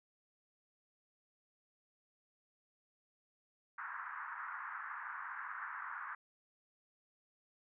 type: band-pass noise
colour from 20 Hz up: white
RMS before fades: -45 dBFS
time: 3.78-6.15 s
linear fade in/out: 5 ms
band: 980 to 1700 Hz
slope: 48 dB/octave
effects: none